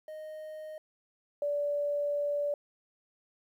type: tone pair in turn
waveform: triangle / sine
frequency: 620 / 579.9 Hz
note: D#5 / D5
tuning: -6 / -22 cents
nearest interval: minor second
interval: 116 cents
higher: first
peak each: -38 / -28 dBFS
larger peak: second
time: 0.08-0.78 / 1.42-2.54 s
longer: second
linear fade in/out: 2 ms
effects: 11-bit